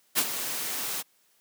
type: noise with ADSR envelope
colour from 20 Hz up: white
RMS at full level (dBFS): -22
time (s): 0.15-1.03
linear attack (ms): 34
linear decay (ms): 56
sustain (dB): -10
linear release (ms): 29
effects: white hiss -66 dBFS RMS until 1.4 s + high-pass 150 Hz 12 dB/octave